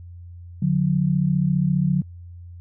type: tone pair together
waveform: sine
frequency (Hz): 147 / 181.85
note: D3 / F#3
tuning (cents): +2 / -30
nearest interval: major third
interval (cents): 368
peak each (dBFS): -20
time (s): 0.62-2.02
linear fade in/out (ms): 5
effects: added 87 Hz sine -37 dBFS peak until 2.6 s